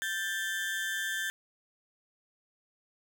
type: tone pair together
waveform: 35% pulse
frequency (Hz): 1575.7 / 1760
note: G6 / A6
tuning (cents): +9 / 0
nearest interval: major second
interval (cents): 191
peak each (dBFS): -33 / -32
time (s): 0.02-1.3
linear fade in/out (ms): 0
effects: none